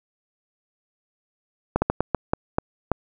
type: slowing click train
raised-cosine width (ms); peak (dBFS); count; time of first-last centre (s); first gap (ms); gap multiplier
1; -5; 8; 1.76-2.917; 60; 1.33
effects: none